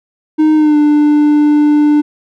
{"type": "tone with pitch glide", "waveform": "triangle", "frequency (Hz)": [309.6, 297], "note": ["D#4", "D4"], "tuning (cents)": [-9, 20], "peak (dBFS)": -4, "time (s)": [0.38, 2.02], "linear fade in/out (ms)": 20, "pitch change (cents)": -71, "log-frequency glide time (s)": [0.55, 0.77], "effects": []}